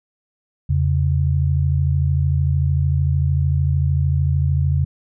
sine tone pair together, 84.1 / 137.41 Hz, E2 / C#3, +35 / -15 cents, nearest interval minor sixth, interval 850 cents, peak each -17 / -18 dBFS, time 0.69-4.85 s, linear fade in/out 10 ms, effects none

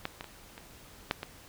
clicks, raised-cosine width 0.3 ms, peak -16 / -22 / -27 / -29 / -11 / -20 dBFS, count 6, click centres 0.054 / 0.209 / 0.243 / 0.579 / 1.111 / 1.231 s, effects pink hiss -53 dBFS RMS until 1.48 s

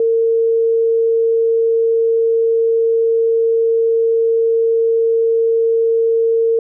sine tone, 455.9 Hz, A#4, 39 cents flat, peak -11 dBFS, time 0-6.59 s, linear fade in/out 2 ms, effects none

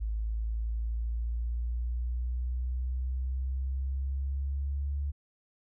sine exponential sweep, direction up, 53.7 to 71.4 Hz, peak -29 dBFS, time 0-5.12 s, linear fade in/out 20 ms, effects none

